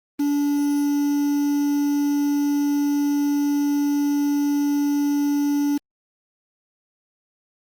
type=tone with quantisation; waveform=triangle; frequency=288 Hz; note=D4; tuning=34 cents flat; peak=-16 dBFS; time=0.19-5.78 s; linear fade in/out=10 ms; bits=6; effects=Opus 24 kbps